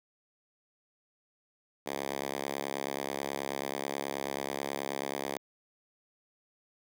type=tone with high-pass filter; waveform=5% pulse; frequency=69.3 Hz; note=C#2; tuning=in tune; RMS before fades=-36 dBFS; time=1.86-5.38 s; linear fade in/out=5 ms; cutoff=290 Hz; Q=0.71; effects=none